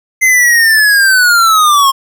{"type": "linear sweep", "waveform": "square", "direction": "down", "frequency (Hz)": [2078, 1066], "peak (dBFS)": -6, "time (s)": [0.21, 1.92], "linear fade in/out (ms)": 20, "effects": []}